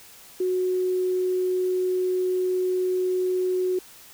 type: tone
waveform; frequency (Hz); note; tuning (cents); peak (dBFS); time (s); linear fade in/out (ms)
sine; 367.6; F#4; -11; -21; 0.4-3.79; 5
effects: white hiss -48 dBFS RMS until 4.13 s